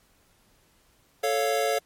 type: chord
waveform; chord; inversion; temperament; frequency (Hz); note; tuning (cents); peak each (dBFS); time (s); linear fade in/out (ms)
square; A augmented; none; equal; 440 / 554.4 / 698.5; A4 / C#5 / E#5; 0 / 0 / 0; -28; 1.23-1.79; 10
effects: pink hiss -63 dBFS RMS until 1.85 s + MP3 64 kbps